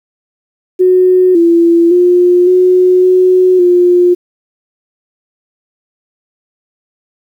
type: tone with pitch steps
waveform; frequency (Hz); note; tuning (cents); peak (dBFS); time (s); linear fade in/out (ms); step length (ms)
sine; 367.5 / 338.3 / 356.1 / 365.6 / 368.1 / 355.1; F#4 / E4 / F4 / F#4 / F#4 / F4; -12 / +45 / +34 / -21 / -9 / +29; -4; 0.79-4.15; 20; 560
effects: 7-bit